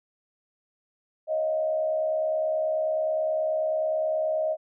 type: tone with frequency modulation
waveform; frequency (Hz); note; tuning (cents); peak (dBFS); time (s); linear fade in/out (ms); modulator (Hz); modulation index
sine; 628; D#5; +16; -23; 1.27-4.57; 50; 69.4; 0.51
effects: none